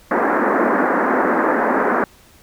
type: band-pass noise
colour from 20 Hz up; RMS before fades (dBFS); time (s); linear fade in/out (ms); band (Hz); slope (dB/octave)
pink; -17; 0.11-2.04; 2; 220 to 1800; 48
effects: pink hiss -49 dBFS RMS until 2.42 s